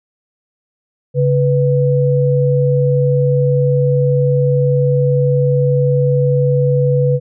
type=tone pair together; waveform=sine; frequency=139.1 / 494 Hz; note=C#3 / B4; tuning=+6 / 0 cents; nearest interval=octave + minor seventh; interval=2194 cents; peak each=-12 / -14 dBFS; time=1.14-7.2 s; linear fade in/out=50 ms; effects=none